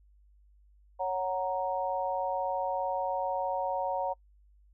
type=chord; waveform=sine; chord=F# major; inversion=second; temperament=equal; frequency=554.4 / 740 / 932.3 Hz; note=C#5 / F#5 / A#5; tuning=0 / 0 / 0 cents; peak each=-33 dBFS; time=0.99-4.14 s; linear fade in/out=20 ms; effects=noise-tail reverb RT60 0.1 s tail -26 dB re dry + added 50 Hz sine -58 dBFS peak until 4.73 s